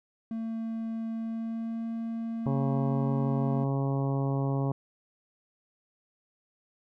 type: tone with pitch glide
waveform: triangle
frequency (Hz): 225.5 to 228.1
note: A3 to A#3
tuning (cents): +43 to -37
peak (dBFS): -29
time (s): 0.31-3.64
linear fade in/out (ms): 2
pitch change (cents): +20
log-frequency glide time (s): 1.17-1.86
type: harmonic tone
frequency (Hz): 137.1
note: C#3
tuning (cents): -19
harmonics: 1 / 2 / 3 / 4 / 5 / 6 / 7 / 8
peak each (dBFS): -27 / -33 / -37 / -39 / -41 / -43 / -44 / -45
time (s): 2.46-4.72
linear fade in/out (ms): 2
effects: none